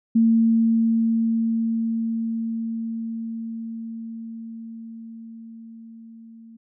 sine tone with level ramp, 227 Hz, A#3, 46 cents flat, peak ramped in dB -13 to -42 dBFS, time 0.15-6.57 s, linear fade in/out 10 ms, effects none

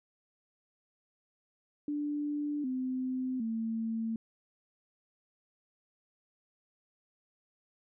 sine tone with pitch steps, 293.7 / 257.2 / 225.2 Hz, D4 / C4 / A3, 0 / -30 / +40 cents, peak -31 dBFS, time 1.88-4.16 s, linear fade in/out 2 ms, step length 760 ms, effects none

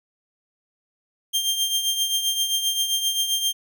sawtooth tone with tremolo, 3183 Hz, G7, 26 cents sharp, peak -15 dBFS, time 1.33-3.53 s, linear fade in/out 20 ms, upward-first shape triangle, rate 7.6 Hz, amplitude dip 65%, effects none

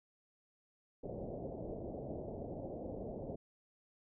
white low-pass noise, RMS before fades -44 dBFS, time 1.03-3.36 s, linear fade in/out 10 ms, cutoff 660 Hz, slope 48 dB/octave, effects none

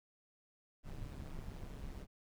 brown noise with amplitude modulation, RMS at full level -43 dBFS, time 0.83-2.07 s, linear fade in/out 50 ms, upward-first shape sine, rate 138 Hz, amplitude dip 65%, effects none

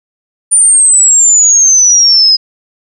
sine exponential sweep, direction down, 9280 to 5010 Hz, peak -3 dBFS, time 0.51-2.37 s, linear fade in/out 20 ms, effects none

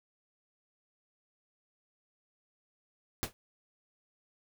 pink noise with exponential decay, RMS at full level -29 dBFS, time 3.23-3.33 s, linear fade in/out 0 ms, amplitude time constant 20 ms, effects none

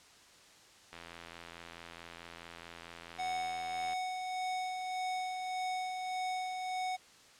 click train, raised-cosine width 0.3 ms, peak -31 dBFS, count 255, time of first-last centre 0.93-3.932 s, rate 84.6 Hz
square tone with tremolo, 741 Hz, F#5, 2 cents sharp, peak -34 dBFS, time 3.18-6.97 s, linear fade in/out 20 ms, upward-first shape sine, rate 1.7 Hz, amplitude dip 35%
effects white hiss -59 dBFS RMS until 7.39 s + low-pass 7000 Hz 12 dB/octave

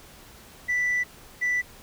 sine tone pair in turn, 1975.5 / 1975.5 Hz, B6 / B6, 0 / 0 cents, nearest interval unison, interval 0 cents, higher neither, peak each -20 dBFS, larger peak neither, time 0.68-1.04 / 1.41-1.62 s, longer first, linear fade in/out 20 ms, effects tanh soft clip ceiling -20 dBFS + pink hiss -49 dBFS RMS until 1.82 s

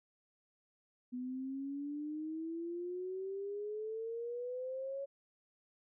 sine exponential sweep, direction up, 246.9 to 558 Hz, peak -38 dBFS, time 1.12-5.06 s, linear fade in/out 20 ms, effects none

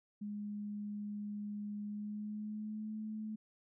sine tone with pitch glide, 207.1 to 216 Hz, G#3 to A3, -5 to -32 cents, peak -39 dBFS, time 0.21-3.36 s, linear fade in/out 10 ms, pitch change +73 cents, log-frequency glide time 1.83-2.96 s, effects none

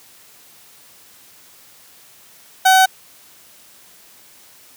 30% pulse tone, 756 Hz, F#5, 37 cents sharp, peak -6 dBFS, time 2.65-2.86 s, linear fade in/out 10 ms, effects white hiss -47 dBFS RMS until 4.76 s + high-pass 80 Hz 12 dB/octave

